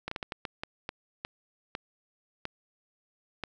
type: slowing click train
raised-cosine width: 0.3 ms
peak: -18 dBFS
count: 12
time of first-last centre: 0.08-3.437 s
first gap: 34 ms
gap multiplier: 1.4
effects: none